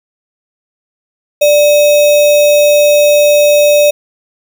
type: tone with sample-and-hold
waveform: sine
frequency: 589 Hz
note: D5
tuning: 5 cents sharp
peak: -4 dBFS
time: 1.41-3.91 s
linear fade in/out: 10 ms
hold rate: 3150 Hz
effects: none